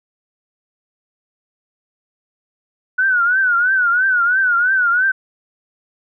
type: tone with vibrato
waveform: sine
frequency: 1473 Hz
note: F#6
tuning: 8 cents flat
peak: -12 dBFS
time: 2.98-5.12 s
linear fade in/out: 10 ms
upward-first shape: triangle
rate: 3 Hz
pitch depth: 130 cents each way
effects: none